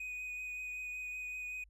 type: tone with vibrato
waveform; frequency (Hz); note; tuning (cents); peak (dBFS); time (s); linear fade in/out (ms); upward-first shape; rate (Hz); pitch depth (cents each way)
triangle; 2490; D#7; +1; -38; 0-1.64; 5; triangle; 5.3; 15
effects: added 50 Hz sine -60 dBFS peak until 1.69 s